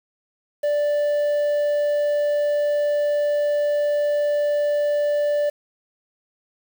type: tone with quantisation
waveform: triangle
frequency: 587.3 Hz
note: D5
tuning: in tune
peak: -16 dBFS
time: 0.63-5.5 s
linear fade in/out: 10 ms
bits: 7
effects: none